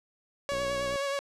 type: tone with vibrato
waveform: sawtooth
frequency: 558 Hz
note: C#5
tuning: 11 cents sharp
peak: -25 dBFS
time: 0.49-1.19 s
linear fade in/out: 0 ms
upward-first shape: sine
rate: 9.5 Hz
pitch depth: 25 cents each way
type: click train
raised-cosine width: 2 ms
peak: -28 dBFS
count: 28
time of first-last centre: 0.52-0.958 s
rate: 61.7 Hz
effects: low-pass 8000 Hz 12 dB/octave